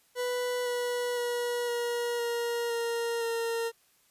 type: tone with pitch steps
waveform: 40% pulse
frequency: 493.9 / 488.2 / 482.6 / 477.1 / 471.6 / 466.2 / 460.8 Hz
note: B4 / B4 / B4 / A#4 / A#4 / A#4 / A#4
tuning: 0 / -20 / -40 / +40 / +20 / 0 / -20 cents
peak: -28 dBFS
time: 0.15-3.72 s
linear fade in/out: 50 ms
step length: 510 ms
effects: white hiss -66 dBFS RMS until 4.1 s + resampled to 32000 Hz